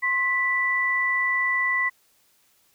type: tone pair together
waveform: sine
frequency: 1059.9 / 1975.5 Hz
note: C6 / B6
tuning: +22 / 0 cents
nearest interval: major seventh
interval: 1078 cents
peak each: -28 / -21 dBFS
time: 0.02-1.9 s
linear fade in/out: 20 ms
effects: white hiss -63 dBFS RMS until 2.74 s